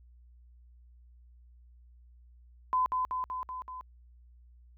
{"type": "tone with echo", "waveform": "sine", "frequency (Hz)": 1015, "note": "B5", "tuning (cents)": 47, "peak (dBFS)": -24, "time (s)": [2.73, 2.86], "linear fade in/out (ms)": 0, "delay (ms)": 190, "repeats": 5, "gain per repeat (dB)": -3, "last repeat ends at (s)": 3.81, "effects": ["added 60 Hz sine -54 dBFS peak until 4.77 s"]}